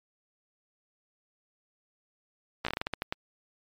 slowing click train, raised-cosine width 0.3 ms, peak -14 dBFS, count 11, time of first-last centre 2.65-3.125 s, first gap 15 ms, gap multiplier 1.24, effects MP3 96 kbps

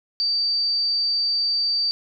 sine tone, 4634 Hz, D8, 24 cents flat, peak -19 dBFS, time 0.2-1.91 s, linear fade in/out 0 ms, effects none

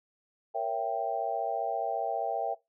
sine chord, A# diminished seventh, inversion none, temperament equal with one note detuned, 466.2 / 554.4 / 669.2 / 784 Hz, A#4 / C#5 / E5 / G5, 0 / 0 / +26 / 0 cents, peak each -37 / -37 / -33 / -32 dBFS, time 0.54-2.55 s, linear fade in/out 20 ms, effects noise-tail reverb RT60 0.2 s tail -19 dB re dry

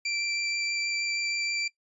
25% pulse tone with vibrato, 2349 Hz, D7, in tune, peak -24 dBFS, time 0.05-1.68 s, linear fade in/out 5 ms, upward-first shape triangle, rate 6.3 Hz, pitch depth 10 cents each way, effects noise-tail reverb RT60 0.1 s tail -19 dB re dry + resampled to 24000 Hz

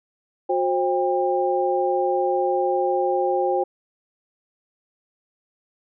sine tone cluster, 363.8 / 531 / 799 Hz, F#4 / C5 / G5, -29 / +25 / +33 cents, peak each -23 dBFS, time 0.49-3.64 s, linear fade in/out 10 ms, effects none

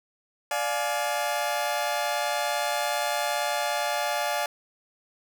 sawtooth chord, D diminished, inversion none, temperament just, 587.3 / 704.8 / 845.8 Hz, D5 / F5 / Ab5, 0 / +16 / +31 cents, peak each -26 dBFS, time 0.51-4.46 s, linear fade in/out 2 ms, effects none

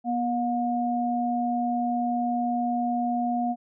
sine tone pair together, 242.2 / 717 Hz, B3 / F5, -34 / +45 cents, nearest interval octave + perfect fifth, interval 1879 cents, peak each -26 dBFS, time 0.04-3.56 s, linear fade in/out 50 ms, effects none

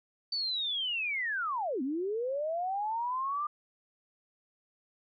sine linear two-way sweep, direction down then up, 4589 to 246.9 to 1208 Hz, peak -30 dBFS, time 0.32-3.47 s, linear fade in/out 5 ms, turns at 1.82 s, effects none

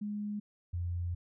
sine tone pair in turn, 207.7 / 87.33 Hz, G#3 / F2, 0 / 0 cents, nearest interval octave + minor third, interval 1500 cents, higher first, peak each -34 / -32 dBFS, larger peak second, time 0.01-0.4 / 0.73-1.15 s, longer second, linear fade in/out 10 ms, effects none

